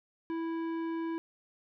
sine tone with tanh clipping, 329.2 Hz, E4, 2 cents flat, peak -34 dBFS, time 0.3-1.18 s, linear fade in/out 0 ms, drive 13 dB, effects none

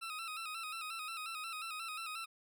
20% pulse tone with vibrato, 1296 Hz, E6, 30 cents flat, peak -36 dBFS, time 0.01-2.26 s, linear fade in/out 20 ms, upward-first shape square, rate 5.6 Hz, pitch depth 59 cents each way, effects none

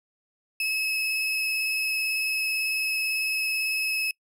35% pulse tone with vibrato, 2582 Hz, E7, 37 cents flat, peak -23 dBFS, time 0.6-4.11 s, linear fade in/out 2 ms, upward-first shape sine, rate 18 Hz, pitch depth 16 cents each way, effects noise-tail reverb RT60 0.1 s tail -26 dB re dry

